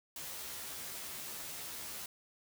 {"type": "noise with comb filter", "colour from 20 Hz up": "white", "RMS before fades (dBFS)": -44, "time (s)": [0.16, 2.06], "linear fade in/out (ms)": 2, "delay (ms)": 13, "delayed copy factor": 0.65, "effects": []}